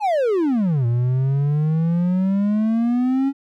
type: exponential two-way sweep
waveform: triangle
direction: down then up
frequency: 882 to 116.54 to 278.4 Hz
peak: -14 dBFS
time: 0-3.33 s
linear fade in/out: 50 ms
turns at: 0.86 s
effects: none